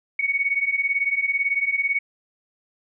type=beating tone pair; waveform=sine; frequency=2217 / 2235 Hz; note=C#7 / C#7; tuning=0 / +14 cents; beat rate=18 Hz; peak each=-24 / -22 dBFS; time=0.19-1.99 s; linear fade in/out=5 ms; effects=none